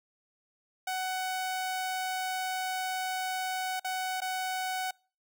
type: tone with dropouts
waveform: sawtooth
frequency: 747 Hz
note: F#5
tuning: 16 cents sharp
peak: -27 dBFS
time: 0.87-4.91 s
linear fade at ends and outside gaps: 5 ms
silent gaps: 3.797-3.845 / 4.205-4.217 s
effects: noise-tail reverb RT60 0.4 s tail -26 dB re dry